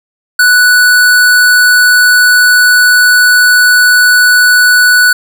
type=tone; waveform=square; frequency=1481 Hz; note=F#6; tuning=1 cent sharp; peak=-4 dBFS; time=0.39-5.13 s; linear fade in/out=5 ms; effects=none